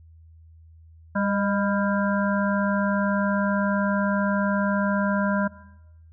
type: harmonic tone with a mistuned harmonic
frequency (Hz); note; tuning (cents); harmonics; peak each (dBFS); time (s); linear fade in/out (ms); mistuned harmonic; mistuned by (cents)
199.2; G3; +28; 1 / 3 / 5 / 7 / 8; -23 / -28 / -30 / -31 / -32; 1.15-5.48; 10; 3; +45
effects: noise-tail reverb RT60 1.0 s tail -19 dB re dry + added 81 Hz sine -47 dBFS peak until 6.12 s